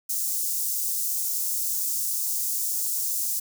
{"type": "high-pass noise", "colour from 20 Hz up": "white", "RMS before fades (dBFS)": -27, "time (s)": [0.09, 3.4], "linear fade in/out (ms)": 10, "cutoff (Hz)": 6000, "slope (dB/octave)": 24, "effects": []}